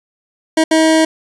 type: tone bursts at uneven times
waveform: 25% pulse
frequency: 318.8 Hz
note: D#4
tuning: 42 cents sharp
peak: -5 dBFS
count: 2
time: 0.57-0.64 / 0.71-1.05 s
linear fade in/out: 5 ms
effects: resampled to 24000 Hz + 7-bit